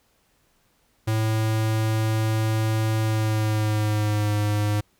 square tone with pitch glide, 110 to 104.49 Hz, A2 to G#2, 0 to +11 cents, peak -21 dBFS, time 1.07-4.81 s, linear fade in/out 10 ms, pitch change -89 cents, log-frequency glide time 3.01-4.34 s, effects pink hiss -65 dBFS RMS until 4.99 s

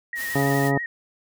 sine tone with vibrato, 1873 Hz, A#6, 8 cents sharp, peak -27 dBFS, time 0.13-0.86 s, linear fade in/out 2 ms, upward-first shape sine, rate 12 Hz, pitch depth 34 cents each way
white noise, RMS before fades -35 dBFS, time 0.15-0.72 s, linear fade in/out 50 ms
harmonic tone, 139.1 Hz, C#3, 6 cents sharp, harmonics 1 / 2 / 3 / 4 / 5 / 6 / 7 / 9, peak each -23 / -24 / -26 / -31 / -28 / -32 / -35 / -37 dBFS, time 0.35-0.78 s, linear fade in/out 5 ms
effects none

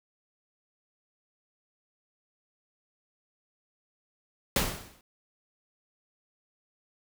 pink noise with exponential decay, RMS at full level -23 dBFS, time 4.56-5.01 s, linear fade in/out 2 ms, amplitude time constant 97 ms, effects none

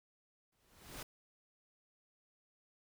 pink noise with exponential growth, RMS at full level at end -43 dBFS, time 0.52-1.03 s, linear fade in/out 5 ms, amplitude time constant 110 ms, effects none

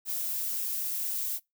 violet noise with high-pass filter sweep, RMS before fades -32 dBFS, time 0.05-1.4 s, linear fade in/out 50 ms, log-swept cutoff 750 to 200 Hz, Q 7.8, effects noise-tail reverb RT60 0.2 s tail -24 dB re dry

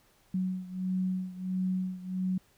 sine beating tone pair, 185 / 186.5 Hz, F#3 / F#3, 0 / +14 cents, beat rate 1.5 Hz, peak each -31 / -34 dBFS, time 0.34-2.38 s, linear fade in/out 5 ms, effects pink hiss -65 dBFS RMS until 2.57 s

